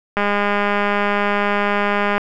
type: click train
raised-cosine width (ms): 0.5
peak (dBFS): -4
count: 411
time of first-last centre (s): 0.17-2.18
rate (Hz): 204
effects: none